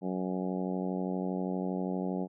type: harmonic tone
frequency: 92.5 Hz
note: F#2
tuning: in tune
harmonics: 2 / 3 / 4 / 5 / 6 / 7 / 8 / 9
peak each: -33 / -37 / -39 / -41 / -43 / -44 / -45 / -46 dBFS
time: 0.01-2.28 s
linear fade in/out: 50 ms
effects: none